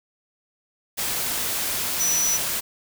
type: tone in noise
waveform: sine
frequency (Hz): 5920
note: F#8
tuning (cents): 0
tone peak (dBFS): -20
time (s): 1.99-2.38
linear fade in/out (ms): 20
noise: white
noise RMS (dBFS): -26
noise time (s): 0.97-2.61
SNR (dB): +3
effects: none